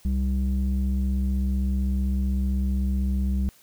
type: tone with low-pass filter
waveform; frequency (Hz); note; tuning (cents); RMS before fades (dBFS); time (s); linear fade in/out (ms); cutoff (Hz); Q
square; 65.41; C2; 0; -24; 0.05-3.49; 0; 170; 2.6
effects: white hiss -56 dBFS RMS until 3.62 s